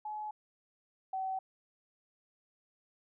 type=tone pair in turn; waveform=sine; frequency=850 / 761.1 Hz; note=G#5 / F#5; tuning=+40 / +49 cents; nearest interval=major second; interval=191 cents; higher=first; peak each=-37 / -33 dBFS; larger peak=second; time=0.05-0.31 / 1.13-1.39 s; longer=neither; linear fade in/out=5 ms; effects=none